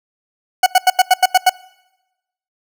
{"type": "tone bursts", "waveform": "40% pulse", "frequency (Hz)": 740, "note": "F#5", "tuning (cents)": 0, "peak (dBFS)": -6, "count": 8, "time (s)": [0.63, 1.496], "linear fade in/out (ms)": 5, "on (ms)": 33, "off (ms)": 86, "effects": ["noise-tail reverb RT60 1.0 s tail -23 dB re dry"]}